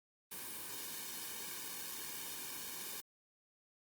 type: noise with comb filter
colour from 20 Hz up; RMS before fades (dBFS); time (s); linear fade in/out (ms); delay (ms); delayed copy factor
white; -45; 0.31-3.01; 10; 1.5; -0.7
effects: Opus 32 kbps